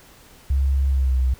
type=tone with pitch glide; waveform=sine; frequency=68 to 64.18 Hz; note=C#2 to C2; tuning=-33 to -33 cents; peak=-16 dBFS; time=0.5-1.34 s; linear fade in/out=5 ms; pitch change=-100 cents; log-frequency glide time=0.89-1.17 s; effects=pink hiss -49 dBFS RMS until 1.39 s